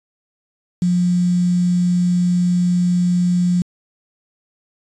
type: tone with quantisation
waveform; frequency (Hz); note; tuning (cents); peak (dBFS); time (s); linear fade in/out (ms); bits
sine; 177.6; F3; +29; -13; 0.82-3.62; 2; 6
effects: resampled to 22050 Hz